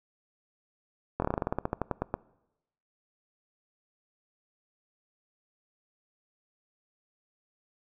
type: slowing click train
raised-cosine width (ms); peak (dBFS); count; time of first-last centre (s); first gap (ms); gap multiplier
1; -14; 17; 1.2-2.141; 22; 1.12
effects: noise-tail reverb RT60 0.9 s tail -22 dB re dry